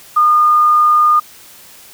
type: tone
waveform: sine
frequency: 1218 Hz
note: D#6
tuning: 37 cents flat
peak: -7 dBFS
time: 0.16-1.2 s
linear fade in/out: 10 ms
effects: white hiss -40 dBFS RMS until 1.93 s